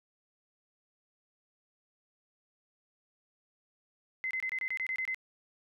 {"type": "tone bursts", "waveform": "sine", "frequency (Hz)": 2055, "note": "C7", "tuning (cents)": -32, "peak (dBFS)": -31, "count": 10, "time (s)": [4.24, 5.145], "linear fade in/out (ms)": 0, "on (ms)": 68, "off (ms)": 25, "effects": []}